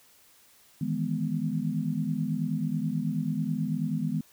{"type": "chord", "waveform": "sine", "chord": "E major seventh", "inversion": "third", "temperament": "equal", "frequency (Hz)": [155.56, 164.81, 207.7, 246.9], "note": ["D#3", "E3", "G#3", "B3"], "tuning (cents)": [0, 0, 0, 0], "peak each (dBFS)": -32, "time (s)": [0.81, 4.21], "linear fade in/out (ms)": 5, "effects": ["white hiss -59 dBFS RMS until 4.32 s"]}